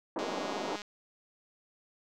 pink band-pass noise, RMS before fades -36 dBFS, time 0.16-0.76 s, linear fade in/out 2 ms, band 250 to 1100 Hz, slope 24 dB/octave
click train, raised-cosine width 0.2 ms, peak -25 dBFS, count 131, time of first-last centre 0.19-0.818 s, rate 207 Hz
effects none

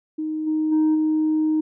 sine tone with level steps, 311.1 Hz, D#4, in tune, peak -23 / -18 / -13 / -16 dBFS, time 0.18-1.61 s, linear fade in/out 10 ms, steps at 0.46 / 0.71 / 0.94 s, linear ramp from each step 20 ms, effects tanh soft clip ceiling -14 dBFS

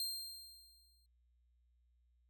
sawtooth tone with exponential decay, 4186 Hz, C8, in tune, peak -33 dBFS, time 0-1.06 s, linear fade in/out 1 ms, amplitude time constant 230 ms, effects added 60 Hz sine -70 dBFS peak until 2.29 s

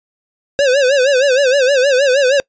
square tone with vibrato, 536 Hz, C5, 42 cents sharp, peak -10 dBFS, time 0.59-2.4 s, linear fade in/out 0 ms, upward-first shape sine, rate 6.4 Hz, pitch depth 130 cents each way, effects noise-tail reverb RT60 0.1 s tail -26 dB re dry + resampled to 16000 Hz

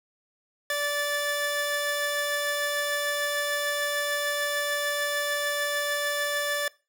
sawtooth tone pair together, 581.1 / 1750 Hz, D5 / A6, -18 / -10 cents, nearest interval octave + perfect fifth, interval 1908 cents, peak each -25 dBFS, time 0.7-6.68 s, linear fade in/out 2 ms, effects noise-tail reverb RT60 0.3 s tail -21 dB re dry

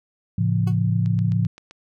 sine chord, A augmented, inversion none, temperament just, 110 / 137.5 / 171.88 Hz, A2 / C#3 / E#3, 0 / -14 / -27 cents, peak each -20 / -25 / -22 dBFS, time 0.38-1.47 s, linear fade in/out 5 ms
20% pulse tone with exponential decay, 369.4 Hz, F#4, 3 cents flat, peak -26 dBFS, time 0.67-0.77 s, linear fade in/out 5 ms, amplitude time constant 20 ms
click train, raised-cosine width 0.2 ms, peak -26 dBFS, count 6, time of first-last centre 1.06-1.71 s, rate 7.69 Hz
effects none

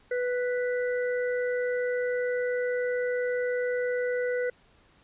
harmonic tone, 493.9 Hz, B4, in tune, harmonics 1 / 3 / 4, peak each -26 / -36 / -38 dBFS, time 0.11-4.5 s, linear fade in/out 5 ms, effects pink hiss -61 dBFS RMS until 5.03 s + resampled to 8000 Hz

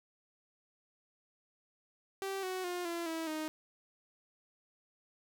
sawtooth tone with pitch steps, 388.6 / 371.7 / 355.5 / 340.1 / 325.3 / 311.1 Hz, G4 / F#4 / F4 / F4 / E4 / D#4, -15 / +8 / +31 / -46 / -23 / 0 cents, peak -32 dBFS, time 2.22-3.48 s, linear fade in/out 0 ms, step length 210 ms, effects none

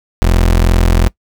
30% pulse tone, 42.64 Hz, F1, 41 cents flat, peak -5 dBFS, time 0.22-1.08 s, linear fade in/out 0 ms, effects noise-tail reverb RT60 0.1 s tail -21 dB re dry

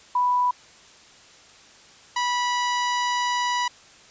sine / sawtooth tone pair in turn, 987.8 / 979.3 Hz, B5 / B5, 0 / -15 cents, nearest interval unison, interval 15 cents, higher first, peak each -18 dBFS, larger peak neither, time 0.15-0.51 / 2.16-3.68 s, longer second, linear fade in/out 5 ms, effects white hiss -50 dBFS RMS until 4.1 s + resampled to 16000 Hz

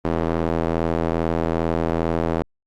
square tone with band-pass filter, 41.2 Hz, E1, in tune, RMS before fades -22 dBFS, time 0.04-2.43 s, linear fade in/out 10 ms, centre 500 Hz, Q 0.91, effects Opus 24 kbps

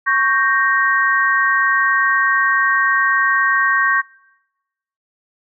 sine chord, G diminished, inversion second, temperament equal, 1108.7 / 1568 / 1864.7 Hz, Db6 / G6 / Bb6, 0 / 0 / 0 cents, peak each -17 dBFS, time 0.06-4.02 s, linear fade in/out 20 ms, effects noise-tail reverb RT60 1.0 s tail -24 dB re dry

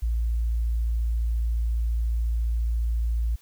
sine tone, 57.2 Hz, A#1, 32 cents flat, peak -21 dBFS, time 0.02-3.36 s, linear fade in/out 10 ms, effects tanh soft clip ceiling -17 dBFS + white hiss -58 dBFS RMS until 3.41 s

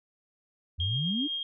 sine exponential sweep, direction up, 77.6 to 313.9 Hz, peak -28 dBFS, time 0.78-1.28 s, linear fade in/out 20 ms
sine tone with tremolo, 3231 Hz, G#7, 48 cents flat, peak -29 dBFS, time 0.8-1.43 s, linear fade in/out 2 ms, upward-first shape sine, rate 7.9 Hz, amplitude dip 25%
effects none

